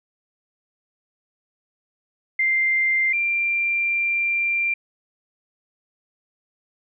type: tone pair in turn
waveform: sine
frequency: 2093 / 2372 Hz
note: C7 / D7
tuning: 0 / +17 cents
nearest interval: major second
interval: 217 cents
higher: second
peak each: -17 / -19 dBFS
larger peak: first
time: 2.39-3.13 / 3.13-4.74 s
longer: second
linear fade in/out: 5 ms
effects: none